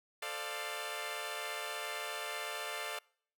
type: chord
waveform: 10% pulse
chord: D minor seventh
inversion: second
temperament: equal with one note detuned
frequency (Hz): 440 / 523.3 / 591.8 / 698.5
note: A4 / C5 / D5 / F5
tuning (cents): 0 / 0 / +13 / 0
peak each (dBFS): -36 / -39 / -34 / -35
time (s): 0.22-2.99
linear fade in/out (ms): 5
effects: noise-tail reverb RT60 0.6 s tail -26 dB re dry